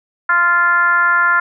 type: tone with frequency modulation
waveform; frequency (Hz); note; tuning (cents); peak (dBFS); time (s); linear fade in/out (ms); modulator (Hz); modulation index
sine; 1392; F6; -6; -10; 0.29-1.4; 5; 351; 0.95
effects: none